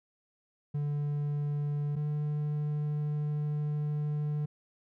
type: tone pair in turn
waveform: triangle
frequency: 146.1 / 148.91 Hz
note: D3 / D3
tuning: -9 / +24 cents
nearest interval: unison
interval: 33 cents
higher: second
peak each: -27 / -27 dBFS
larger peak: neither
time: 0.74-1.96 / 1.96-4.46 s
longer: second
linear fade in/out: 10 ms
effects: none